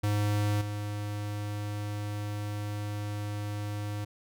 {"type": "tone with level steps", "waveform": "square", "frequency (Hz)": 103.83, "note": "G#2", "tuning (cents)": 0, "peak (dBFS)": [-26, -33], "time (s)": [0.03, 4.05], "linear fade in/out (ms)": 10, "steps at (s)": 0.61, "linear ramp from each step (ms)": 5, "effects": []}